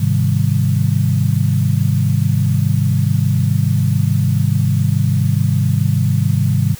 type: chord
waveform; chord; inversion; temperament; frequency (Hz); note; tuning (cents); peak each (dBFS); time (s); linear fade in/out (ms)
sine; Ab major seventh; none; equal; 103.83 / 130.81 / 155.56 / 196; Ab2 / C3 / Eb3 / G3; 0 / 0 / 0 / 0; -16 / -16 / -18 / -22; 0-6.75; 10
effects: white hiss -37 dBFS RMS until 6.79 s